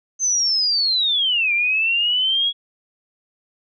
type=linear two-way sweep; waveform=sine; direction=down then up; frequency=6272 to 2349 to 3349 Hz; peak=-16 dBFS; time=0.19-2.53 s; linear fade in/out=50 ms; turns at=1.53 s; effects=none